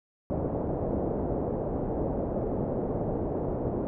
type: low-pass noise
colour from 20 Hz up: white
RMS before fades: -30 dBFS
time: 0.3-3.87 s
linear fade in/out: 0 ms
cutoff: 590 Hz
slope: 24 dB/octave
effects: none